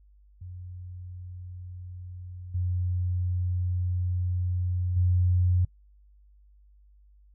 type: tone with level steps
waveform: sine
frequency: 90 Hz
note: F#2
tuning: 47 cents flat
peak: -38 / -25 / -20 dBFS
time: 0.41-5.65 s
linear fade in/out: 5 ms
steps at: 2.54 / 4.96 s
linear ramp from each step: 10 ms
effects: noise-tail reverb RT60 0.1 s tail -22 dB re dry + added 50 Hz sine -54 dBFS peak until 7.34 s